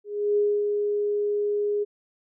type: tone with ADSR envelope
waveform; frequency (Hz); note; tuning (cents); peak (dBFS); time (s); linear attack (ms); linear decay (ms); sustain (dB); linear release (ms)
sine; 413.2; G#4; -9; -18; 0.04-1.85; 330; 260; -4; 25
effects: none